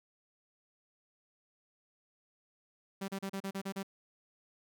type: tone bursts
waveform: sawtooth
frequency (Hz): 194.7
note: G3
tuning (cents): -12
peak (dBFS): -32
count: 8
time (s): 3.01-3.831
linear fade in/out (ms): 10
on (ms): 72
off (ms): 35
effects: none